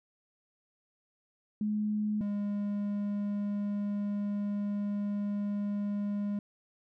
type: tone pair in turn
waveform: sine / triangle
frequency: 211 / 204.3 Hz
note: G#3 / G#3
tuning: +28 / -28 cents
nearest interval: minor second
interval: 56 cents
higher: first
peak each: -28 dBFS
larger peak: neither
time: 1.61-2.21 / 2.21-6.39 s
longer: second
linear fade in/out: 2 ms
effects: none